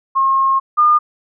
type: tone pair in turn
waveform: sine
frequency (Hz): 1076 / 1212.7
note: C6 / D#6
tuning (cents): +48 / -45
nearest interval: major second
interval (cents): 207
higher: second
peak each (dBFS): -11 / -8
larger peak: second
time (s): 0.15-0.6 / 0.77-0.99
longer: first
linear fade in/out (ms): 20
effects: none